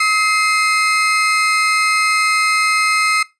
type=tone pair together; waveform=35% pulse; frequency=1274.9 / 2093 Hz; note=D#6 / C7; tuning=+42 / 0 cents; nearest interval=major sixth; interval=858 cents; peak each=-14 dBFS; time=0-3.23 s; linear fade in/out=5 ms; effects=noise-tail reverb RT60 0.2 s tail -19 dB re dry + resampled to 22050 Hz